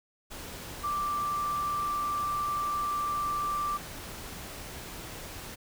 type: tone in noise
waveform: sine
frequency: 1174.7 Hz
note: D6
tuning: in tune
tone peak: -28 dBFS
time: 0.83-3.78 s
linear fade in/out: 20 ms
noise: pink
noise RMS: -42 dBFS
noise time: 0.3-5.56 s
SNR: +11 dB
effects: none